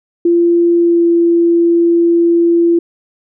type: tone with pitch glide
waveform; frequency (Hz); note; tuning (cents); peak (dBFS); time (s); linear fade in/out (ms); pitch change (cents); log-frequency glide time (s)
sine; 342.8 to 339.8; F4 to F4; -32 to -47; -7; 0.25-2.79; 5; -15; 0.76-1.06
effects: none